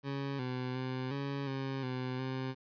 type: tone with pitch steps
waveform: 20% pulse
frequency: 138.7 / 126.9 / 129 / 139.7 / 134.7 / 127.8 / 131 Hz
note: C#3 / B2 / C3 / C#3 / C#3 / C3 / C3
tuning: +1 / +47 / -24 / +14 / -49 / -40 / +2 cents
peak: -30 dBFS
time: 0.03-2.55 s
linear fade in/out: 50 ms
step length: 360 ms
effects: resampled to 11025 Hz + 11-bit